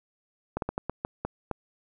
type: slowing click train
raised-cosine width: 1 ms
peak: -15 dBFS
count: 8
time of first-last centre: 0.57-1.513 s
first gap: 52 ms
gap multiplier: 1.31
effects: none